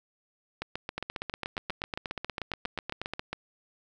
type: two click trains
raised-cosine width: 0.3 ms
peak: -17 / -17 dBFS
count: 19 / 21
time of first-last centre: 0.98-3.136 / 0.62-3.33 s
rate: 8.35 / 7.38 Hz
effects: none